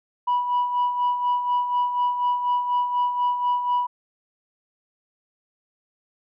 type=tone with tremolo; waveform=sine; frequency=980 Hz; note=B5; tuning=14 cents flat; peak=-16 dBFS; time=0.27-3.87 s; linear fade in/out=10 ms; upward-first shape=sine; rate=4.1 Hz; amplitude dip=60%; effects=tanh soft clip ceiling -16 dBFS